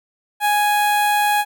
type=tone with notch filter; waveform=sawtooth; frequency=830.6 Hz; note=G#5; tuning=in tune; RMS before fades=-17 dBFS; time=0.4-1.45 s; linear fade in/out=50 ms; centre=5400 Hz; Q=1.2; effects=none